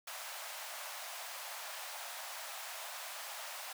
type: high-pass noise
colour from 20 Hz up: pink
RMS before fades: -45 dBFS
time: 0.07-3.73 s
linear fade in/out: 5 ms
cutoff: 610 Hz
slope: 48 dB/octave
effects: none